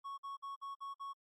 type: tone bursts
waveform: triangle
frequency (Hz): 1107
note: C#6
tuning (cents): -3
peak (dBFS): -40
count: 6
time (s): 0.04-1.135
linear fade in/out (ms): 20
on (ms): 140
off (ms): 51
effects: AAC 48 kbps